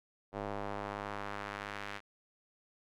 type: tone with band-pass filter sweep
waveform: square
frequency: 50.8 Hz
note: G#1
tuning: 38 cents flat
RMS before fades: -41 dBFS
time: 0.32-2.01 s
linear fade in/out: 50 ms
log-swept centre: 660 to 2000 Hz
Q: 1.1
effects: none